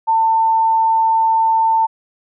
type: tone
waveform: sine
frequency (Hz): 896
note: A5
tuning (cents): +31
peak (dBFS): -11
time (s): 0.07-1.87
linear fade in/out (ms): 20
effects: none